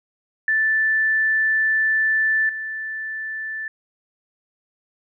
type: tone with level steps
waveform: sine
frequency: 1760 Hz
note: A6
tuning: in tune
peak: -16 / -26 dBFS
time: 0.48-3.68 s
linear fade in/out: 2 ms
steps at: 2.49 s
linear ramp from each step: 2 ms
effects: none